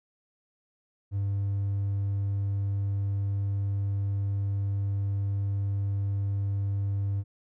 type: tone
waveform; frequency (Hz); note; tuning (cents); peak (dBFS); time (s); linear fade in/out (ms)
triangle; 99.5; G2; +26; -23; 1.11-7.24; 50
effects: tanh soft clip ceiling -20 dBFS